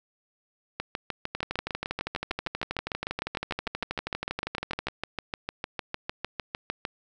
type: two click trains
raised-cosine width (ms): 0.3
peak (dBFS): -14 / -14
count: 45 / 41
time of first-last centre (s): 1.35-4.87 / 0.8-6.851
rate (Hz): 12.5 / 6.61
effects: none